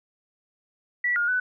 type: tone with pitch steps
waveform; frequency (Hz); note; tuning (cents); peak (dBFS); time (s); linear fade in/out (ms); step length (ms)
sine; 1951 / 1422 / 1496; B6 / F6 / F#6; -22 / +31 / +19; -21; 1.04-1.4; 5; 120
effects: none